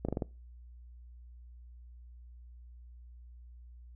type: slowing click train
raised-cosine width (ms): 2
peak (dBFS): -19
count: 5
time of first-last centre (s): 0.05-0.222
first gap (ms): 36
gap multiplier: 1.12
effects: noise-tail reverb RT60 0.3 s tail -23 dB re dry + added 60 Hz sine -49 dBFS peak until 3.95 s